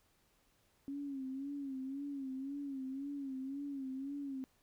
sine tone with vibrato, 273.4 Hz, C#4, 24 cents flat, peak -39 dBFS, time 0.88-4.44 s, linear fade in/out 0 ms, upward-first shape sine, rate 1.9 Hz, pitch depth 77 cents each way, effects pink hiss -73 dBFS RMS until 4.62 s

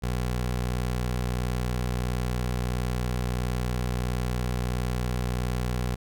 20% pulse tone, 61.5 Hz, B1, 7 cents flat, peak -21 dBFS, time 0.02-5.96 s, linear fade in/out 20 ms, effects none

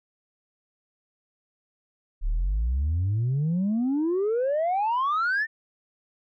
sine exponential sweep, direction up, 33.89 to 1838 Hz, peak -20 dBFS, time 2.21-5.47 s, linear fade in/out 50 ms, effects tanh soft clip ceiling -20 dBFS

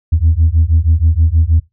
sine beating tone pair, 77.9 / 84.2 Hz, D#2 / E2, +3 / +37 cents, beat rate 6.3 Hz, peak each -10 dBFS, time 0.12-1.6 s, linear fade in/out 10 ms, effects noise-tail reverb RT60 0.2 s tail -21 dB re dry + tanh soft clip ceiling -3 dBFS

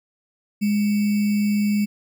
sine tone with sample-and-hold, 207.1 Hz, G#3, 5 cents flat, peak -17 dBFS, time 0.61-1.86 s, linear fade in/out 20 ms, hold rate 2450 Hz, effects none

